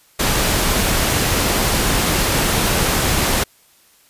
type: noise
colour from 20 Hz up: pink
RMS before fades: -17 dBFS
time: 0.19-3.44 s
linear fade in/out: 10 ms
effects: white hiss -53 dBFS RMS until 4.09 s + resampled to 32000 Hz